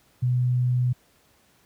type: tone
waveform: sine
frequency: 124.6 Hz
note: B2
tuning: 16 cents sharp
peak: -19 dBFS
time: 0.22-0.93 s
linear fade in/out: 10 ms
effects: pink hiss -61 dBFS RMS until 1.65 s + high-pass 60 Hz 12 dB/octave